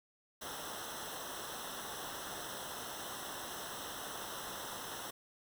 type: noise with comb filter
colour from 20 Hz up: pink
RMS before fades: -44 dBFS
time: 0.41-5.11 s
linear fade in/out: 10 ms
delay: 0.43 ms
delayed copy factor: -0.9
effects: none